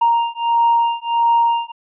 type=beating tone pair; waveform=triangle; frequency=932.3 / 933.8 Hz; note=A#5 / A#5; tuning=0 / +3 cents; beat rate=1.5 Hz; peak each=-14 dBFS; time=0.01-1.72 s; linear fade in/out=10 ms; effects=tanh soft clip ceiling -5 dBFS + resampled to 8000 Hz